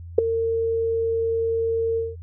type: tone with ADSR envelope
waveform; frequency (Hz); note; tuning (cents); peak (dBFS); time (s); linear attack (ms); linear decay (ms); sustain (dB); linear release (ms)
sine; 455.2; A#4; -41; -6; 0.18-2.16; 6; 6; -14; 190
effects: added 85 Hz sine -35 dBFS peak until 2.22 s